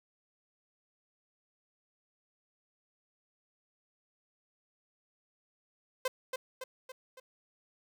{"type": "tone with echo", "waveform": "sawtooth", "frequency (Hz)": 517, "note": "C5", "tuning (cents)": -21, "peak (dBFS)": -25, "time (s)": [6.05, 6.08], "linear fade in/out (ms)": 5, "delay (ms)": 280, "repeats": 4, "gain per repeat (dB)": -5, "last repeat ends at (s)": 7.2, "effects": []}